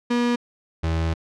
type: tone pair in turn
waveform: 35% pulse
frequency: 240.7 / 81.52 Hz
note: B3 / E2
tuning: -44 / -19 cents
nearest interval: octave + perfect fifth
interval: 1875 cents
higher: first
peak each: -17 / -19 dBFS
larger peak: first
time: 0.1-0.36 / 0.83-1.14 s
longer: second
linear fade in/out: 10 ms
effects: low-pass 5000 Hz 12 dB/octave